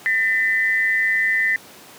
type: tone pair together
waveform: sine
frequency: 1800 / 2005 Hz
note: A6 / B6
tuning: +39 / +26 cents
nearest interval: major second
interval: 187 cents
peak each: -19 dBFS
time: 0.06-1.56 s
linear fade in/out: 0 ms
effects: pink hiss -43 dBFS RMS until 1.98 s + high-pass 200 Hz 12 dB/octave